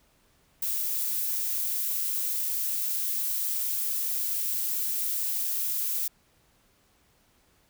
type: noise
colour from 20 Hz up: violet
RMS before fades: -29 dBFS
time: 0.62-6.08 s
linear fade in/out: 5 ms
effects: pink hiss -65 dBFS RMS until 7.69 s